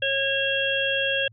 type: harmonic tone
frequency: 546 Hz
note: C#5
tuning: 26 cents flat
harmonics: 1 / 3 / 5 / 6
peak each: -27 / -27 / -27 / -27 dBFS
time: 0.02-1.28 s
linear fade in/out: 5 ms
effects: added 111 Hz sine -50 dBFS peak until 1.32 s